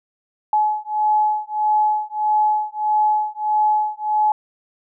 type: beating tone pair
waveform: sine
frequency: 850 / 851.6 Hz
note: G#5 / G#5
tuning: +40 / +43 cents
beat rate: 1.6 Hz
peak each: -19 dBFS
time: 0.53-4.32 s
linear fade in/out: 2 ms
effects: none